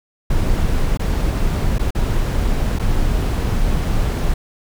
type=noise with dropouts; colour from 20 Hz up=brown; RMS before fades=-17 dBFS; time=0.3-4.34 s; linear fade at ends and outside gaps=5 ms; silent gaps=0.974-0.994 / 1.784-1.793 / 1.907-1.949 / 2.788-2.795 s; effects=none